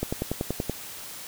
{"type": "click train", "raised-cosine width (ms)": 2, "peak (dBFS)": -13, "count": 8, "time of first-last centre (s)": [0.03, 0.697], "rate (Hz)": 10.5, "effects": ["white hiss -40 dBFS RMS until 1.27 s"]}